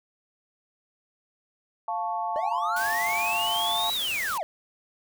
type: chord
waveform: sine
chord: F augmented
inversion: none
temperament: equal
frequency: 698.5 / 880 / 1108.7 Hz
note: F5 / A5 / C#6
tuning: 0 / 0 / 0 cents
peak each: -31 / -29 / -34 dBFS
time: 1.88-3.9 s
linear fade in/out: 2 ms
type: linear two-way sweep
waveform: triangle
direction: up then down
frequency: 580 to 3932 to 580 Hz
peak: -25 dBFS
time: 2.36-4.43 s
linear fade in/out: 0 ms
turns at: 3.93 s
type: noise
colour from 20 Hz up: white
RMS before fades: -36 dBFS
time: 2.76-4.38 s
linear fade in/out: 5 ms
effects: none